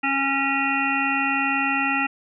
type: harmonic tone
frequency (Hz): 274.1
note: C#4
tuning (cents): -19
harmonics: 1 / 3 / 5 / 7 / 9 / 10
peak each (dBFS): -27 / -27 / -27 / -27 / -27 / -27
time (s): 0.03-2.07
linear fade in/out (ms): 10
effects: none